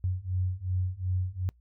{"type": "beating tone pair", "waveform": "sine", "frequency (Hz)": [90.6, 93.3], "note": ["F#2", "F#2"], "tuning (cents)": [-36, 15], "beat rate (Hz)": 2.7, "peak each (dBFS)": [-31, -30], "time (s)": [0.04, 1.49], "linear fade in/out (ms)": 0, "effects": ["noise-tail reverb RT60 0.1 s tail -25 dB re dry", "added 60 Hz sine -58 dBFS peak until 1.6 s"]}